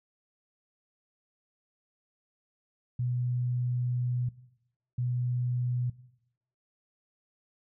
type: tone bursts at uneven times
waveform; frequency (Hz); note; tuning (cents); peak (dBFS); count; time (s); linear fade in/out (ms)
sine; 123.47; B2; 0; -27; 2; 2.99-4.29 / 4.98-5.9; 5
effects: noise-tail reverb RT60 0.8 s tail -18 dB re dry